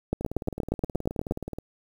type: two click trains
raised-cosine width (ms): 2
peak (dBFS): -11 / -20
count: 11 / 27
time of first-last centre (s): 0.13-1.311 / 0.21-1.586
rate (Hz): 8.47 / 18.9
effects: 8-bit